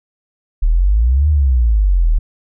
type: exponential two-way sweep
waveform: sine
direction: up then down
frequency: 36.43 to 77.4 to 37.06 Hz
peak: -9 dBFS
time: 0.62-2.19 s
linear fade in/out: 10 ms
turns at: 1.29 s
effects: none